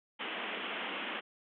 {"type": "band-pass noise", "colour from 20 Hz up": "white", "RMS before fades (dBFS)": -39, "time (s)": [0.19, 1.21], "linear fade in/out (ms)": 20, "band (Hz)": [190, 3300], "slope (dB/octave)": 96, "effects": []}